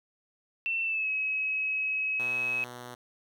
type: tone with pitch glide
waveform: sine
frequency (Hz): 2688 to 2559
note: E7 to D#7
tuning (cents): +33 to +48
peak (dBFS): -27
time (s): 0.66-2.64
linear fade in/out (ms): 0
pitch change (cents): -85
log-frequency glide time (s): 0.83-1.09
type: tone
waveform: 5% pulse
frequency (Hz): 122.6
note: B2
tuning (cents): -12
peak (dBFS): -30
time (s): 2.19-2.95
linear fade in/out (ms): 10
effects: none